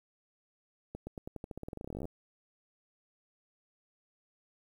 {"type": "accelerating click train", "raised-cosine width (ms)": 2, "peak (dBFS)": -27, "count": 25, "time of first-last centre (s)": [0.95, 2.054], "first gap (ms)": 120, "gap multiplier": 0.9, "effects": ["10-bit"]}